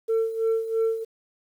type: tone with tremolo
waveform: sine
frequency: 450 Hz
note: A4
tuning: 39 cents sharp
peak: -17 dBFS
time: 0.08-1.05 s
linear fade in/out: 20 ms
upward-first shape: sine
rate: 3 Hz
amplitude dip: 75%
effects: tanh soft clip ceiling -18 dBFS + 9-bit